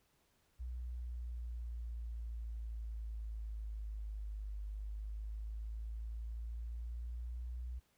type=exponential two-way sweep; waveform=sine; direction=down then up; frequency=61.4 to 51.1 to 61.4 Hz; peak=-40 dBFS; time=0.59-7.8 s; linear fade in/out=20 ms; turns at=4.62 s; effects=pink hiss -75 dBFS RMS until 7.97 s